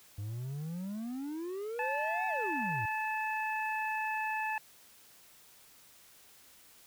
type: exponential two-way sweep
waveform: triangle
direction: up then down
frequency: 99 to 775 to 99 Hz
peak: -34 dBFS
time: 0.18-2.86 s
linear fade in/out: 5 ms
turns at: 2.27 s
type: harmonic tone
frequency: 869 Hz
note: A5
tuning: 22 cents flat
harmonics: 1 / 2 / 3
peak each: -34 / -37 / -39 dBFS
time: 1.79-4.58 s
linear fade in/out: 2 ms
effects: white hiss -59 dBFS RMS until 6.86 s